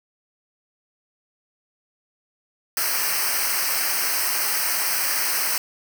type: noise with comb filter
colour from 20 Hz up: white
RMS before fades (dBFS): -23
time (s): 2.77-5.58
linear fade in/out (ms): 2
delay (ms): 0.28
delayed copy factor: -1
effects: none